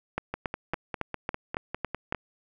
two click trains, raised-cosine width 0.5 ms, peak -16 / -13 dBFS, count 10 / 8, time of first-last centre 0.34-2.147 / 0.18-2.124 s, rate 4.98 / 3.6 Hz, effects none

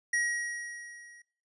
square tone with level ramp, 1900 Hz, A#6, 33 cents sharp, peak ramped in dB -26 to -53 dBFS, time 0.13-1.22 s, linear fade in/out 5 ms, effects noise-tail reverb RT60 0.5 s tail -22 dB re dry + resampled to 24000 Hz

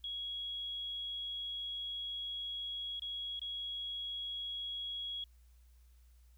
sine tone with dropouts, 3322 Hz, G#7, in tune, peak -38 dBFS, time 0.04-5.24 s, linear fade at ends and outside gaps 2 ms, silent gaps 2.996-3.02 / 3.394-3.416 s, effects added 60 Hz sine -59 dBFS peak until 6.37 s + white hiss -75 dBFS RMS until 6.37 s

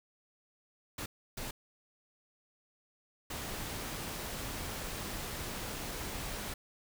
pink noise bursts at uneven times, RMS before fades -40 dBFS, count 3, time 0.98-1.06 / 1.37-1.51 / 3.3-6.54 s, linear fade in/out 5 ms, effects none

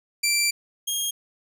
15% pulse tone pair in turn, 2349 / 3245 Hz, D7 / G#7, 0 / -41 cents, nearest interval tritone, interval 559 cents, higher second, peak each -13 / -17 dBFS, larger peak first, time 0.23-0.51 / 0.87-1.11 s, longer first, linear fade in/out 10 ms, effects none

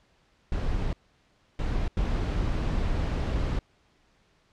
brown noise bursts at uneven times, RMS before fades -27 dBFS, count 3, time 0.52-0.93 / 1.59-1.88 / 1.97-3.59 s, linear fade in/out 2 ms, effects pink hiss -65 dBFS RMS until 4.52 s + low-pass 5000 Hz 12 dB/octave

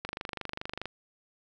click train, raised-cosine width 0.3 ms, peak -19 dBFS, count 21, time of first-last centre 0.05-0.856 s, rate 24.8 Hz, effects none

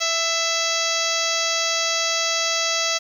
harmonic tone with a mistuned harmonic, 659.3 Hz, E5, in tune, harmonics 1 / 2 / 3 / 4 / 5 / 6 / 7 / 8 / 9 / 10, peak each -29 / -29 / -29 / -29 / -29 / -29 / -29 / -29 / -29 / -29 dBFS, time 0-2.99 s, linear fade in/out 20 ms, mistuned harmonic 3, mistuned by +26 cents, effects 8-bit

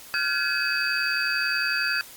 sine tone cluster, 1400 / 1531 / 1689 / 2552 / 4628 Hz, F6 / G6 / G#6 / D#7 / D8, +4 / -41 / +29 / +43 / -26 cents, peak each -29 dBFS, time 0.14-2.01 s, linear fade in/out 0 ms, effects white hiss -45 dBFS RMS until 2.16 s + Opus 48 kbps

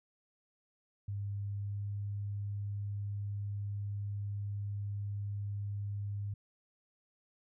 sine tone with pitch glide, 100.9 to 101.6 Hz, G#2 to G#2, -49 to -38 cents, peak -35 dBFS, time 1.08-6.34 s, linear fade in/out 5 ms, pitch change +11 cents, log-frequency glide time 1.56-1.81 s, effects none

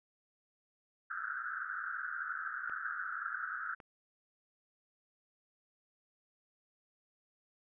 white band-pass noise, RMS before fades -40 dBFS, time 1.1-3.75 s, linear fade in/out 10 ms, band 1300 to 1600 Hz, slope 96 dB/octave
clicks, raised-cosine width 0.5 ms, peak -36 dBFS, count 2, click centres 2.697 / 3.802 s
effects none

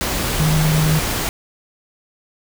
sine tone in noise, 155.5 Hz, D#3, 1 cent flat, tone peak -14 dBFS, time 0.4-0.99 s, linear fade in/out 0 ms, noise pink, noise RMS -21 dBFS, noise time 0.01-1.29 s, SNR +4 dB, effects none

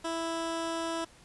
15% pulse tone, 330 Hz, E4, 2 cents sharp, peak -25 dBFS, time 0.04-1.05 s, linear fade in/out 10 ms, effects pink hiss -57 dBFS RMS until 1.24 s + resampled to 24000 Hz

